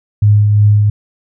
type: tone with tremolo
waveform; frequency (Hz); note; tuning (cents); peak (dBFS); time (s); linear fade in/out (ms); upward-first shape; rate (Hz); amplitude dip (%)
sine; 104.3; G#2; +8; -4; 0.22-0.9; 5; triangle; 2.8; 35
effects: none